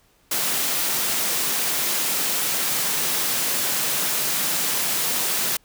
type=high-pass noise; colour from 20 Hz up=white; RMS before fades=-23 dBFS; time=0.31-5.57 s; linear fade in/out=5 ms; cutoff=120 Hz; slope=96 dB/octave; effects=pink hiss -60 dBFS RMS until 5.64 s